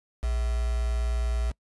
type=tone with quantisation; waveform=sine; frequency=58.9 Hz; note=A#1; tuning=19 cents sharp; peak=-24 dBFS; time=0.22-1.52 s; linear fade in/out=20 ms; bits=6; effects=noise-tail reverb RT60 0.1 s tail -24 dB re dry + resampled to 24000 Hz